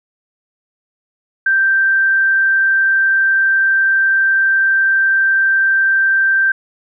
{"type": "tone", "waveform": "sine", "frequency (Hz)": 1568, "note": "G6", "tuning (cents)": 0, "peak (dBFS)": -10, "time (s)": [1.46, 6.52], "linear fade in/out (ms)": 5, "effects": []}